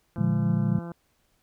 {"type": "harmonic tone", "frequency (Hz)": 170.4, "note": "F3", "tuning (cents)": -42, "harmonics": [1, 2, 3, 4, 5, 6, 7, 8, 9], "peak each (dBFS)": [-35, -41, -45, -47, -49, -51, -52, -53, -54], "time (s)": [0.16, 0.92], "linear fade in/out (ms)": 0}
{"type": "chord", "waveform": "sine", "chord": "Bb dominant seventh", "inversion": "none", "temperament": "equal with one note detuned", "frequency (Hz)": [115.67, 146.83, 174.61, 207.7], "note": ["Bb2", "D3", "F3", "Ab3"], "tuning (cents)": [-13, 0, 0, 0], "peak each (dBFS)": -27, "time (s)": [0.18, 0.79], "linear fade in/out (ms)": 5}
{"effects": ["pink hiss -69 dBFS RMS until 1.42 s"]}